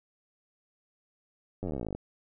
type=slowing click train; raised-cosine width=2 ms; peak=-22 dBFS; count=22; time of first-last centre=1.63-1.95 s; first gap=10 ms; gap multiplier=1.04; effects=none